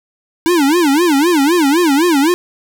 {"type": "tone with vibrato", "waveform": "square", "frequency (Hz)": 311.9, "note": "D#4", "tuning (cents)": 4, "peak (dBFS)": -10, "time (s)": [0.46, 2.34], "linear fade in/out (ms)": 0, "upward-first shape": "sine", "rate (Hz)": 3.9, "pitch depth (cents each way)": 240, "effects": []}